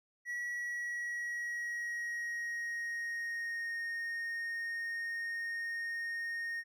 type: tone with pitch glide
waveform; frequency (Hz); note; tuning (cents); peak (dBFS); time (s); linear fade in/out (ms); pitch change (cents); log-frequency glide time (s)
triangle; 1931 to 1850.2; B6 to A#6; -39 to -13; -34; 0.25-6.64; 50; -74; 0.53-3.82
effects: none